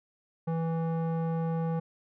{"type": "tone with low-pass filter", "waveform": "square", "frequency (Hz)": 164.2, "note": "E3", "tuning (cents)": -6, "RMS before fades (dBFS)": -30, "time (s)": [0.47, 1.8], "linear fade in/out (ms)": 10, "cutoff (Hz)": 870, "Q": 1.2, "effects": []}